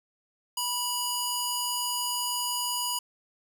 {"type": "tone with band-pass filter", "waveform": "square", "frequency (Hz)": 977, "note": "B5", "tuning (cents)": -19, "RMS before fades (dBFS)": -30, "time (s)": [0.57, 2.99], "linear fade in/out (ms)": 5, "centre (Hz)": 9400, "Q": 0.53, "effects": []}